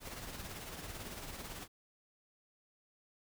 pink noise with tremolo, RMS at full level -44 dBFS, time 0-1.68 s, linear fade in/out 50 ms, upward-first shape sine, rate 18 Hz, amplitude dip 45%, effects none

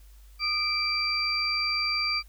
sine tone cluster, 1228 / 2340 / 4713 Hz, D#6 / D7 / D8, -23 / -7 / +5 cents, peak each -33 / -29 / -27 dBFS, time 0.39-2.23 s, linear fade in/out 50 ms, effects added 50 Hz sine -48 dBFS peak until 2.28 s + white hiss -62 dBFS RMS until 2.28 s

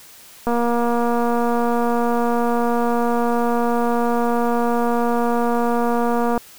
click train, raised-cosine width 1 ms, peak -8 dBFS, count 1401, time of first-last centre 0.47-6.377 s, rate 237 Hz, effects white hiss -44 dBFS RMS until 6.58 s

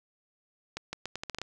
accelerating click train, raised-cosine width 0.2 ms, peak -18 dBFS, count 9, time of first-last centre 0.77-1.416 s, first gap 160 ms, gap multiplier 0.79, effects none

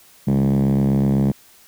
5% pulse tone with band-pass filter, 68 Hz, C#2, 33 cents flat, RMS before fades -17 dBFS, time 0.27-1.32 s, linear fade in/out 10 ms, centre 170 Hz, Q 7.4, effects white hiss -50 dBFS RMS until 1.67 s

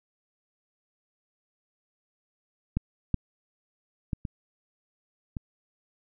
clicks, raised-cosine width 5 ms, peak -13 / -11 / -16 / -20 / -21 dBFS, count 5, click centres 2.77 / 3.143 / 4.132 / 4.252 / 5.368 s, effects none

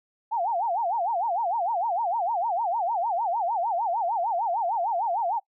sine tone with vibrato, 800 Hz, G5, 35 cents sharp, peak -23 dBFS, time 0.31-5.4 s, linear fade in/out 20 ms, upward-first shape sine, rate 6.6 Hz, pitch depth 290 cents each way, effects noise-tail reverb RT60 0.1 s tail -24 dB re dry

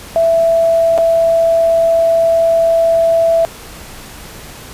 sine tone with dropouts, 663 Hz, E5, 10 cents sharp, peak -8 dBFS, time 0.16-3.45 s, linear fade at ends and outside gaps 0 ms, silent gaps 0.978-0.985 s, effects pink hiss -33 dBFS RMS until 4.73 s + resampled to 32000 Hz

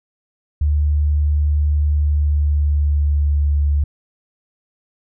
sine tone with pitch glide, 74.1 to 72.49 Hz, D2 to D2, +16 to -22 cents, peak -13 dBFS, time 0.61-3.84 s, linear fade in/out 5 ms, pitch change -38 cents, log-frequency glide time 1.9-3.64 s, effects none

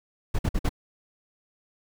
brown noise bursts, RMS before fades -23 dBFS, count 4, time 0.34-0.693 s, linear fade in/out 10 ms, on 50 ms, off 51 ms, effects none

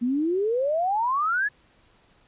sine exponential sweep, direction up, 232.1 to 1739 Hz, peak -21 dBFS, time 0.01-1.49 s, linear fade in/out 20 ms, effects pink hiss -60 dBFS RMS until 2.27 s + resampled to 8000 Hz

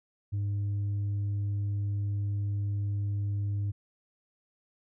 sine tone, 101.4 Hz, G#2, 41 cents flat, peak -25 dBFS, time 0.32-3.72 s, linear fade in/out 20 ms, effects tanh soft clip ceiling -27 dBFS

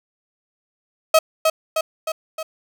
35% pulse tone with echo, 638 Hz, D#5, 43 cents sharp, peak -8 dBFS, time 1.14-1.19 s, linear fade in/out 5 ms, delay 310 ms, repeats 4, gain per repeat -4 dB, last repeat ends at 2.43 s, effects none

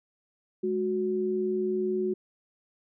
sine tone pair together, 210 / 368.4 Hz, G#3 / F#4, +19 / -7 cents, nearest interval minor seventh, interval 974 cents, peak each -32 / -26 dBFS, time 0.63-2.14 s, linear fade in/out 10 ms, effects none

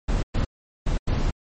brown noise bursts at uneven times, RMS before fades -22 dBFS, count 4, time 0.08-0.23 / 0.34-0.45 / 0.86-0.98 / 1.07-1.31 s, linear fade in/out 10 ms, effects MP3 32 kbps

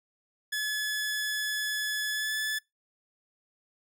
sawtooth tone with pitch glide, 1711 to 1730.9 Hz, A6 to A6, -49 to -29 cents, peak -25 dBFS, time 0.52-2.59 s, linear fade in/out 10 ms, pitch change +20 cents, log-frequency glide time 2.1-2.34 s, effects noise-tail reverb RT60 0.2 s tail -24 dB re dry

